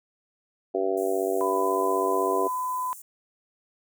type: harmonic tone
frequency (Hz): 96.1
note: G2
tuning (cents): -34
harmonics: 3 / 4 / 5 / 6 / 7 / 8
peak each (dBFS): -34 / -26 / -30 / -36 / -29 / -40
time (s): 0.74-2.48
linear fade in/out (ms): 10
type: high-pass noise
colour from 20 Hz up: pink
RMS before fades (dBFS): -44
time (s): 0.97-3.02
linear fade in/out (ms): 5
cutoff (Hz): 6900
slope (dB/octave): 48
type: tone with pitch glide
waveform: sine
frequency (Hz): 1000 to 1008.1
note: B5 to B5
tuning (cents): +21 to +35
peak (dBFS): -26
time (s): 1.41-2.93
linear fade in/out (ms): 0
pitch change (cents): +14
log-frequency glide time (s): 1.59-1.72
effects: none